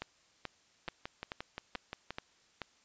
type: two click trains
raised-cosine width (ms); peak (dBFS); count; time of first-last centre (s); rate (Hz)
0.3; -23 / -22; 8 / 7; 0.88-2.106 / 0.02-2.617; 5.71 / 2.31
effects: white hiss -67 dBFS RMS until 2.84 s + resampled to 16000 Hz